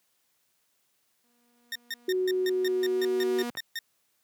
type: tone with exponential growth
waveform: sawtooth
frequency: 240 Hz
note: B3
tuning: 49 cents flat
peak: -27 dBFS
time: 1.24-3.5 s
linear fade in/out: 0 ms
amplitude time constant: 490 ms
type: tone bursts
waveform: 20% pulse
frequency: 1832 Hz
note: A#6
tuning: 31 cents flat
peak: -26 dBFS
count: 12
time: 1.72-3.79 s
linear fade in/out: 2 ms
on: 35 ms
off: 150 ms
type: tone with pitch glide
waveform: sine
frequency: 370 to 372.6 Hz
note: F#4 to F#4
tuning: 0 to +12 cents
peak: -24 dBFS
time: 2.08-3.43 s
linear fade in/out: 5 ms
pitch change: +12 cents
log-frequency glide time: 2.89-3.01 s
type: clicks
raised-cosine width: 0.5 ms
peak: -28 dBFS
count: 2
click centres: 3.552 / 3.572 s
effects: white hiss -72 dBFS RMS until 4.23 s + high-pass 100 Hz 12 dB/octave